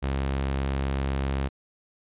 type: tone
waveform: sawtooth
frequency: 67.8 Hz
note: C#2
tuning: 38 cents flat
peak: -21 dBFS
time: 0.02-1.49 s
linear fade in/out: 20 ms
effects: resampled to 8000 Hz